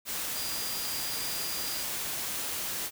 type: tone in noise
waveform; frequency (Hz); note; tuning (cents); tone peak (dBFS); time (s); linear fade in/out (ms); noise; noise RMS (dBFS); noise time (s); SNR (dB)
sine; 4824; D8; +46; -38; 0.33-1.86; 50; white; -34; 0.05-2.91; -7
effects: none